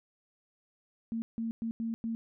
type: tone bursts at uneven times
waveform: sine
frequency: 227.6 Hz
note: A#3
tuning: 41 cents flat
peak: -31 dBFS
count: 5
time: 1.12-1.22 / 1.38-1.51 / 1.62-1.71 / 1.8-1.94 / 2.04-2.15 s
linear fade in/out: 0 ms
effects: none